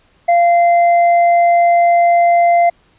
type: tone with hard clipping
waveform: triangle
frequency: 691 Hz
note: F5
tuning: 19 cents flat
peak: -9 dBFS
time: 0.28-2.7 s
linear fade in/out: 10 ms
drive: 8 dB
effects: pink hiss -54 dBFS RMS until 2.98 s + resampled to 8000 Hz